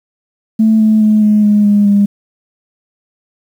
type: tone with pitch steps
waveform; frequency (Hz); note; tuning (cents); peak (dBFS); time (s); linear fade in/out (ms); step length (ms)
sine; 220 / 217 / 214 / 211 / 208.1 / 205.3 / 202.4; A3 / A3 / A3 / G#3 / G#3 / G#3 / G#3; 0 / -24 / -48 / +28 / +4 / -20 / -44; -5; 0.59-2.06; 10; 210
effects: tanh soft clip ceiling -1 dBFS + 7-bit